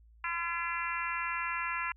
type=harmonic tone; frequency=340 Hz; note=F4; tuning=46 cents flat; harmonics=3 / 4 / 5 / 6 / 7 / 8; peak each=-37 / -38 / -39 / -40 / -40 / -41 dBFS; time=0.24-1.92 s; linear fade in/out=2 ms; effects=added 56 Hz sine -56 dBFS peak until 1.96 s